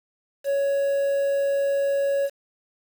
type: tone with quantisation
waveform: triangle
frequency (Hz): 557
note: C#5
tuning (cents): +8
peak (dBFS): -18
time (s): 0.44-2.3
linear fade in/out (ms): 50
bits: 7
effects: none